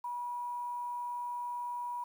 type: tone with quantisation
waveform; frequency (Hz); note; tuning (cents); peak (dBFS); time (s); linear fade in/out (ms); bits
sine; 969; B5; -33; -35; 0.04-2.04; 5; 10
effects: none